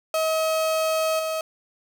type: tone with level steps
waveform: 35% pulse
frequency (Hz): 637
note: D#5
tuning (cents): +41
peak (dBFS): -19 / -23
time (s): 0.14-1.41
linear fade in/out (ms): 2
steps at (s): 1.19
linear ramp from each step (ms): 5
effects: none